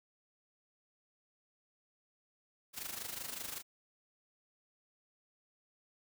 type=noise with amplitude modulation; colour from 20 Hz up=white; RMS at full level=-40 dBFS; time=2.73-3.63 s; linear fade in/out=50 ms; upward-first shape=sine; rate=25.3 Hz; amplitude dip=70%; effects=none